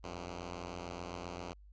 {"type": "beating tone pair", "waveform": "5% pulse", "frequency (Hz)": [87.31, 95.41], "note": ["F2", "G2"], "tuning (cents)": [0, -46], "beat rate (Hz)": 8.1, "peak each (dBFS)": [-31, -39], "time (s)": [0.03, 1.54], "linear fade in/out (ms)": 20, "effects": ["added 50 Hz sine -54 dBFS peak until 1.72 s", "resampled to 16000 Hz"]}